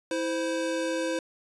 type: tone pair together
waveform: square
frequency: 326.6 / 518.4 Hz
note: E4 / C5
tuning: -16 / -16 cents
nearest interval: minor sixth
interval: 800 cents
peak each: -31 / -30 dBFS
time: 0.11-1.19 s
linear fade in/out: 2 ms
effects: resampled to 22050 Hz